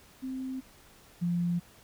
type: tone pair in turn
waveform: sine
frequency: 261.1 / 173.66 Hz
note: C4 / F3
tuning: -3 / -9 cents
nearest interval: perfect fifth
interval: 706 cents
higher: first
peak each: -33 / -26 dBFS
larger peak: second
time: 0.22-0.61 / 1.21-1.6 s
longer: neither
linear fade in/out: 20 ms
effects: pink hiss -57 dBFS RMS until 1.83 s